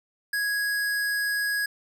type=tone; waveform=square; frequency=1661.2 Hz; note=G#6; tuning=in tune; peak=-25 dBFS; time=0.33-1.66 s; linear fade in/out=5 ms; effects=none